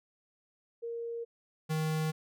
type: tone pair in turn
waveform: sine / square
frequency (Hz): 466.1 / 156.81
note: A#4 / D#3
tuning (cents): 0 / +14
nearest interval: octave + perfect fifth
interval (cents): 1886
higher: first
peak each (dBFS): -35 / -30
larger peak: second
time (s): 0.82-1.25 / 1.69-2.12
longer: neither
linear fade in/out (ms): 20
effects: none